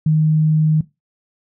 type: tone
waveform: sine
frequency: 155.56 Hz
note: D#3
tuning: in tune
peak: -11 dBFS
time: 0.06-0.81 s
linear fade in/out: 5 ms
effects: noise-tail reverb RT60 0.2 s tail -17 dB re dry